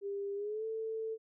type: tone with pitch glide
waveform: sine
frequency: 400 to 443.8 Hz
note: G4 to A4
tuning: +35 to +15 cents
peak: -35 dBFS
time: 0.01-1.18 s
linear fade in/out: 50 ms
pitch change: +180 cents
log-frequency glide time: 0.35-0.65 s
effects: none